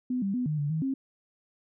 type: tone with pitch steps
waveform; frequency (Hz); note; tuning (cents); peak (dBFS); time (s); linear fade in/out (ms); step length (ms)
sine; 251.4 / 196.5 / 249 / 152.4 / 145.1 / 158.5 / 268.1; B3 / G3 / B3 / D#3 / D3 / D#3 / C4; +31 / +4 / +14 / -36 / -21 / +32 / +42; -26; 0.1-0.94; 5; 120
effects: none